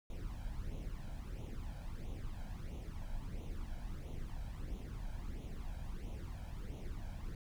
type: noise with flanger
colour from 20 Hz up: brown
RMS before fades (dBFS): -43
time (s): 0.1-7.35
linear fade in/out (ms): 2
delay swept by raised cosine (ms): 0.3 to 1.3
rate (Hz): 1.5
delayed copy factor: +0.7
effects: none